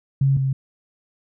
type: tone pair in turn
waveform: sine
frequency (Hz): 136.6 / 134.18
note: C#3 / C3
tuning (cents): -25 / +44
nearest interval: unison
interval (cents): 31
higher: first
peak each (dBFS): -14 / -18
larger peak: first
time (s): 0.21-0.37 / 0.37-0.53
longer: neither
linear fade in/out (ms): 5
effects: none